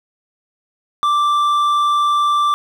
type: tone with hard clipping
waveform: triangle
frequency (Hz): 1174.7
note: D6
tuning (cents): 0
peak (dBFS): -14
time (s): 1.03-2.54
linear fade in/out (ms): 0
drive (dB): 9
effects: none